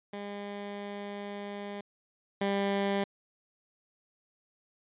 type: tone pair in turn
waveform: 15% pulse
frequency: 202.9 / 198.84 Hz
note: G#3 / G3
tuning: -40 / +25 cents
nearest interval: unison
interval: 35 cents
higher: first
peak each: -31 / -21 dBFS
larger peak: second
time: 0.13-1.81 / 2.41-3.04 s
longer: first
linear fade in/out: 5 ms
effects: resampled to 8000 Hz

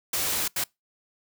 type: noise bursts at uneven times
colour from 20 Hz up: white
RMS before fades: -27 dBFS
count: 2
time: 0.13-0.48 / 0.56-0.64 s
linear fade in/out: 5 ms
effects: noise-tail reverb RT60 0.2 s tail -25 dB re dry

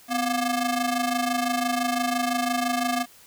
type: ring-modulated tone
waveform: sawtooth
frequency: 477.9 Hz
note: A#4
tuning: 43 cents sharp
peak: -16 dBFS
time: 0.08-3.06 s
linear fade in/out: 50 ms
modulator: 226 Hz
effects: white hiss -52 dBFS RMS until 3.26 s

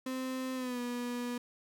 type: tone with pitch glide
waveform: 35% pulse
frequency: 259.2 to 243.2 Hz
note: C4 to B3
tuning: -16 to -26 cents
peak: -33 dBFS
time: 0.06-1.38 s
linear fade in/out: 5 ms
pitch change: -110 cents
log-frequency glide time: 0.55-0.8 s
effects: none

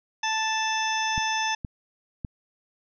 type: harmonic tone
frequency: 880 Hz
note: A5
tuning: in tune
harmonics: 1 / 2 / 3 / 4 / 6 / 7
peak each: -27 / -30 / -32 / -33 / -35 / -35 dBFS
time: 0.23-1.55 s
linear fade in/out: 5 ms
type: clicks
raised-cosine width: 5 ms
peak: -19 dBFS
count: 3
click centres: 1.179 / 1.648 / 2.248 s
effects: none

